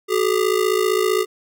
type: ring-modulated tone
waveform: square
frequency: 402.2 Hz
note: G4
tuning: 44 cents sharp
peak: -14 dBFS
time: 0.08-1.26 s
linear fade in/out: 50 ms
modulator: 27.7 Hz
effects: none